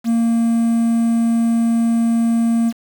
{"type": "tone with quantisation", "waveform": "triangle", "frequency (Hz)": 230.6, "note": "A#3", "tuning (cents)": -19, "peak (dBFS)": -11, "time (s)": [0.04, 2.73], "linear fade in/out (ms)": 50, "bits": 6, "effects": []}